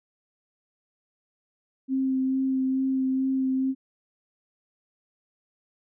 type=tone with vibrato; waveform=sine; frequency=263.7 Hz; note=C4; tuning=14 cents sharp; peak=-22 dBFS; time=1.88-3.75 s; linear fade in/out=50 ms; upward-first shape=sine; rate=2.3 Hz; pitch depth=13 cents each way; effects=none